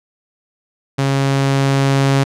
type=tone with level ramp; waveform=sawtooth; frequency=137 Hz; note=C#3; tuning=20 cents flat; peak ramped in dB=-10 to -7 dBFS; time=0.98-2.24 s; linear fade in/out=10 ms; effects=low-pass 8000 Hz 12 dB/octave